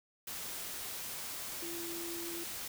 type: tone in noise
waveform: sine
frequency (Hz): 339.7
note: F4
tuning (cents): -48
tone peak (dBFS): -42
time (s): 1.62-2.44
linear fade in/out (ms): 5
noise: white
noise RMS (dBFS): -42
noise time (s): 0.27-2.68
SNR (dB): -3
effects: none